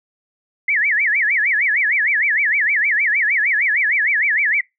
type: tone with vibrato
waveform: sine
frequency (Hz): 1975.5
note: B6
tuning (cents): 0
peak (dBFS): -14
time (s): 0.68-4.61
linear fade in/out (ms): 5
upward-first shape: sine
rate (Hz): 6.5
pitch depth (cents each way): 290
effects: noise-tail reverb RT60 0.2 s tail -25 dB re dry